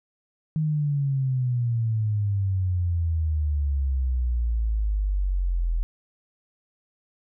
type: exponential sweep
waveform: sine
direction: down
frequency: 158 to 40.73 Hz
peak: -21 dBFS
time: 0.56-5.83 s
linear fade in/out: 0 ms
effects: none